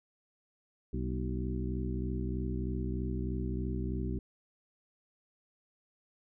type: harmonic tone with a mistuned harmonic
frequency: 63.2 Hz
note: B1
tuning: 41 cents sharp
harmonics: 1 / 2 / 3 / 4 / 5 / 6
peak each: -35 / -38 / -40 / -41 / -42 / -43 dBFS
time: 0.93-4.19 s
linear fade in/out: 5 ms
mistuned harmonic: 4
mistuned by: -77 cents
effects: none